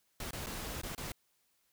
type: noise with dropouts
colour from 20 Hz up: pink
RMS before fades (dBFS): -41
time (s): 0.2-1.12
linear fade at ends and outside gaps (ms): 2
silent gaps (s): 0.309-0.331 / 0.462-0.468 / 0.815-0.833 / 0.95-0.978
effects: white hiss -75 dBFS RMS until 1.72 s